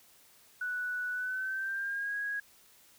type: tone with pitch glide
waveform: sine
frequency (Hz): 1480 to 1651.7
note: F#6 to G#6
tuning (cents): 0 to -10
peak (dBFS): -32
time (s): 0.61-2.4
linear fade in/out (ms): 5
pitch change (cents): +190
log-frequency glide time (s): 1.12-2.16
effects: white hiss -61 dBFS RMS until 2.98 s